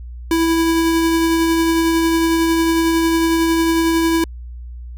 square tone with tremolo, 329.6 Hz, E4, in tune, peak -13 dBFS, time 0.31-4.24 s, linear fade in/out 2 ms, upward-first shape triangle, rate 11 Hz, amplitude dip 25%, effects added 60 Hz sine -29 dBFS peak until 4.97 s

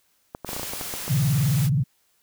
clicks, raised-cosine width 1 ms, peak -18 dBFS, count 11, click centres 0.349 / 0.447 / 0.491 / 0.532 / 0.565 / 0.596 / 0.632 / 0.735 / 0.812 / 0.939 / 1.08 s
white noise, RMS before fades -33 dBFS, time 0.45-1.7 s, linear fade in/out 50 ms
sine tone with vibrato, 138.59 Hz, C#3, in tune, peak -18 dBFS, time 1.09-1.84 s, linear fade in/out 20 ms, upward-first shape square, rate 19 Hz, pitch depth 210 cents each way
effects white hiss -66 dBFS RMS until 2.22 s

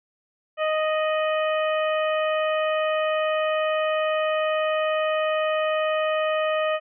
harmonic tone with a mistuned harmonic, 622.3 Hz, D#5, in tune, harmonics 1 / 2 / 3 / 4 / 5, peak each -22 / -28 / -32 / -34 / -36 dBFS, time 0.57-6.8 s, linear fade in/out 50 ms, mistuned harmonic 5, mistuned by -57 cents, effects none

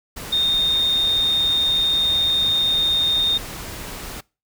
sine tone in noise, 3668 Hz, A#7, 29 cents flat, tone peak -16 dBFS, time 0.32-3.38 s, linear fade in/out 10 ms, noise pink, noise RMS -33 dBFS, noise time 0.16-4.21 s, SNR +14 dB, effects noise-tail reverb RT60 0.3 s tail -24 dB re dry

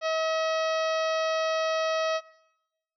harmonic tone, 640 Hz, D#5, 49 cents sharp, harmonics 1 / 2 / 3 / 4 / 5 / 6 / 7 / 8 / 9, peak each -26 / -32 / -36 / -38 / -40 / -42 / -43 / -44 / -45 dBFS, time 0.01-2.21 s, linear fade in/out 50 ms, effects noise-tail reverb RT60 0.9 s tail -20 dB re dry

